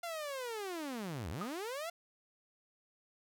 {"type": "linear two-way sweep", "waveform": "sawtooth", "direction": "down then up", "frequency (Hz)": [698.5, 69.3, 698.5], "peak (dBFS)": -35, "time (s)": [0.03, 1.9], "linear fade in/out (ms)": 5, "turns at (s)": 1.3}
{"type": "tone with exponential decay", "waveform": "sine", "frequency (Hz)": 1239, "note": "D#6", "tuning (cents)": -8, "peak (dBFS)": -36, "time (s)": [1.41, 1.54], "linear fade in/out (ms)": 5, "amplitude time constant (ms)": 28}
{"effects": []}